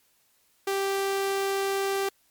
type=tone; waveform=sawtooth; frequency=392 Hz; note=G4; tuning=in tune; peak=-21 dBFS; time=0.67-2.09 s; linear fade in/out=5 ms; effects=white hiss -66 dBFS RMS until 2.3 s + MP3 96 kbps